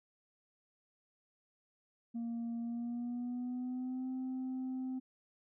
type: tone with pitch glide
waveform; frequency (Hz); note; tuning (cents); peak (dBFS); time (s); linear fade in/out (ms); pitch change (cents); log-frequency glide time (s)
sine; 233.1 to 258.6; A#3 to C4; 0 to -20; -34; 2.14-5; 20; +180; 2.59-4.08
effects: tanh soft clip ceiling -35 dBFS